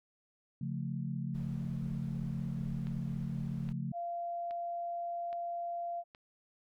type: chord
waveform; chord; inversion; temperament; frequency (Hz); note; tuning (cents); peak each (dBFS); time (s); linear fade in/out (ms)
sine; Db augmented; none; equal; 138.59 / 174.61 / 220; Db3 / F3 / A3; 0 / 0 / 0; -37 / -39 / -41; 0.61-3.92; 5
type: noise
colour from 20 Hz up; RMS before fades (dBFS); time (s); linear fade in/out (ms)
brown; -49; 1.34-3.73; 10
type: click train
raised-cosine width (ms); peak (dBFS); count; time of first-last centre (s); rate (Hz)
0.3; -36; 5; 2.87-6.149; 1.22
type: tone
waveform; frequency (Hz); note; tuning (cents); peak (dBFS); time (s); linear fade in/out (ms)
sine; 690; F5; -21; -35; 3.92-6.04; 50
effects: none